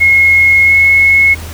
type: tone with pitch glide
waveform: sine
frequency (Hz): 2163 to 2181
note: C#7 to C#7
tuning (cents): -43 to -29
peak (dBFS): -4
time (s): 0-1.35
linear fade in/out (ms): 20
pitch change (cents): +14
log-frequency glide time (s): 0.65-0.74
effects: added 81 Hz sine -24 dBFS peak until 1.53 s + pink hiss -30 dBFS RMS until 1.53 s